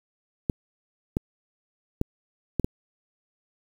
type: clicks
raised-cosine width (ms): 3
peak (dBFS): -10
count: 5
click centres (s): 0.498 / 1.169 / 2.014 / 2.597 / 2.645
effects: 7-bit